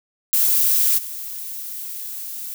violet noise with level steps, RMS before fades -17 / -31 dBFS, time 0.33-2.54 s, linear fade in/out 0 ms, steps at 0.97 s, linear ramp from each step 20 ms, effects none

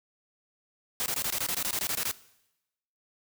white noise bursts, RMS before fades -30 dBFS, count 14, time 1-2.113 s, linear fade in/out 0 ms, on 60 ms, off 21 ms, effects noise-tail reverb RT60 0.9 s tail -19 dB re dry

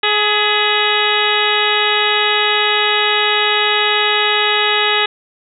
harmonic tone with a mistuned harmonic, 420.6 Hz, G#4, 22 cents sharp, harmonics 1 / 2 / 3 / 4 / 5 / 6 / 7 / 8 / 9, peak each -21 / -21 / -21 / -21 / -21 / -21 / -21 / -21 / -21 dBFS, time 0.03-5.06 s, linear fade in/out 5 ms, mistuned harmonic 5, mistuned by -53 cents, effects none

